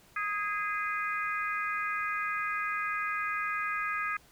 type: harmonic tone with a mistuned harmonic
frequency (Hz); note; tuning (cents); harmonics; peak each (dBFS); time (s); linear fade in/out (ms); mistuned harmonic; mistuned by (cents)
411.2; G#4; -17; 3 / 4 / 5 / 6; -33 / -35 / -37 / -39; 0.16-4.17; 5; 3; +24
effects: pink hiss -60 dBFS RMS until 4.31 s